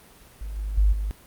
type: tone with level steps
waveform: sine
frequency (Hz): 51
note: G#1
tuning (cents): -31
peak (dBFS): -30 / -26 / -15 / -24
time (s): 0.41-1.11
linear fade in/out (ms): 0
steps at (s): 0.56 / 0.77 / 0.92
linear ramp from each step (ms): 10
effects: pink hiss -51 dBFS RMS until 1.26 s + Opus 32 kbps